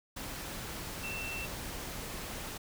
sine tone in noise, 2688 Hz, E7, 33 cents sharp, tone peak -38 dBFS, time 1.03-1.46 s, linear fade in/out 10 ms, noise pink, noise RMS -41 dBFS, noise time 0.16-2.58 s, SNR 0 dB, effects none

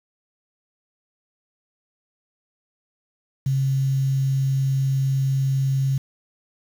sine tone with quantisation, 134.8 Hz, C#3, 48 cents flat, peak -18 dBFS, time 3.46-5.98 s, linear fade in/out 5 ms, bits 7, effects none

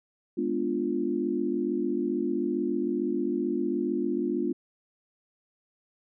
sine chord, G# diminished seventh, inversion none, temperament equal, 207.7 / 246.9 / 293.7 / 349.2 Hz, G#3 / B3 / D4 / F4, 0 / 0 / 0 / 0 cents, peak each -34 / -31 / -31 / -29 dBFS, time 0.37-4.53 s, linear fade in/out 10 ms, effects none

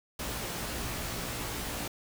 pink noise with comb filter, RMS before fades -36 dBFS, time 0.19-1.88 s, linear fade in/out 5 ms, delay 17 ms, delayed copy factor +0.65, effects none

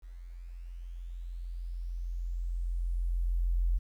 sine tone with level ramp, 43.27 Hz, F1, 15 cents flat, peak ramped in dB -43 to -24 dBFS, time 0.02-3.79 s, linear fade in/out 20 ms, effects 11-bit

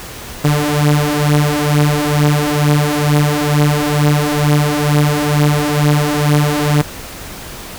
sawtooth beating tone pair, 146.83 / 149.03 Hz, D3 / D3, 0 / +26 cents, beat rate 2.2 Hz, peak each -10 dBFS, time 0.44-6.82 s, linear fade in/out 10 ms, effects pink hiss -30 dBFS RMS until 7.78 s

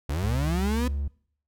35% pulse linear sweep, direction up, 64 to 254.5 Hz, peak -24 dBFS, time 0.09-0.88 s, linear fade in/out 5 ms
triangle tone with pitch glide, 69.3 to 70.8 Hz, C#2 to C#2, 0 to +37 cents, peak -24 dBFS, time 0.23-1.08 s, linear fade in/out 5 ms, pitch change +37 cents, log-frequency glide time 0.82-0.94 s
effects noise-tail reverb RT60 0.6 s tail -24 dB re dry

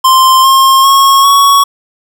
square tone with pitch steps, 1046.5 / 1069.1 / 1092.2 / 1115.8 Hz, C6 / C6 / C#6 / C#6, 0 / +37 / -26 / +11 cents, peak -4 dBFS, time 0.04-1.64 s, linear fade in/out 10 ms, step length 400 ms, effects none

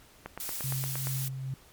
click train, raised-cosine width 0.5 ms, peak -22 dBFS, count 8, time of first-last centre 0.26-1.071 s, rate 8.63 Hz
blue noise, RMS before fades -36 dBFS, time 0.4-1.28 s, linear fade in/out 0 ms
sine tone with tremolo, 132.6 Hz, C3, 23 cents sharp, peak -30 dBFS, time 0.64-1.54 s, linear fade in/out 2 ms, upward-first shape sine, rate 2.4 Hz, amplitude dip 40%
effects pink hiss -57 dBFS RMS until 1.72 s + MP3 96 kbps

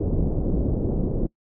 pink low-pass noise, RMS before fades -23 dBFS, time 0-1.27 s, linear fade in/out 10 ms, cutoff 470 Hz, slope 24 dB/octave, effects noise-tail reverb RT60 0.1 s tail -22 dB re dry

